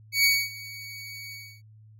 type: tone with ADSR envelope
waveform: 25% pulse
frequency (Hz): 2247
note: C#7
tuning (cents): +23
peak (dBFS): -13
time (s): 0.12-1.62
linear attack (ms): 120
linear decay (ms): 250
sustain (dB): -21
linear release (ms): 300
effects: added 108 Hz sine -49 dBFS peak until 1.99 s